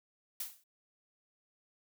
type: noise with exponential decay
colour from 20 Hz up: blue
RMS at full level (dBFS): -35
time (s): 0.4-0.64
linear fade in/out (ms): 5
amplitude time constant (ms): 52
effects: none